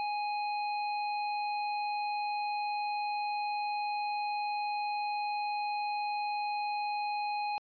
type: tone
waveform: square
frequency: 830.6 Hz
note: G#5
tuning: in tune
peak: -32 dBFS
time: 0-7.58 s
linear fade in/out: 0 ms
effects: resampled to 11025 Hz